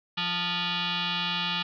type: tone with frequency modulation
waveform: sine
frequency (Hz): 174.61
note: F3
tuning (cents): 0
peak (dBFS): -26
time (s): 0.17-1.63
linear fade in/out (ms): 10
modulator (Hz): 526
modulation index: 7.2
effects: none